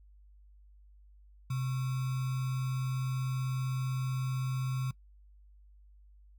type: tone with sample-and-hold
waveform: sine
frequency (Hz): 129.7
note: C3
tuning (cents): -15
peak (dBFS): -30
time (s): 1.5-4.91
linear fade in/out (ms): 5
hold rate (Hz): 1225
effects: noise-tail reverb RT60 0.1 s tail -21 dB re dry + added 50 Hz sine -55 dBFS peak until 6.38 s